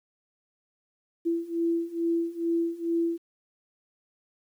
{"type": "beating tone pair", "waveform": "sine", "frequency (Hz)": [334.3, 336.6], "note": ["E4", "E4"], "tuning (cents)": [24, 36], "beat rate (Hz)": 2.3, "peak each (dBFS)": [-29, -27], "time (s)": [1.25, 3.18], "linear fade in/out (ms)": 20, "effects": ["10-bit"]}